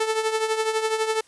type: tone with tremolo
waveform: sawtooth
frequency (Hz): 440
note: A4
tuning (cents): 0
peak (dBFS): -15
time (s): 0-1.21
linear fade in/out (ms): 5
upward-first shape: triangle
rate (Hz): 12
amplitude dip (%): 70
effects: white hiss -56 dBFS RMS until 1.27 s + resampled to 24000 Hz